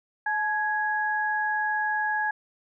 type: tone pair together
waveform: sine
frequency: 856.4 / 1661.2 Hz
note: A5 / G#6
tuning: -47 / 0 cents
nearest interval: major seventh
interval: 1147 cents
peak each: -27 / -26 dBFS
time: 0.26-2.31 s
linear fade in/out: 5 ms
effects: none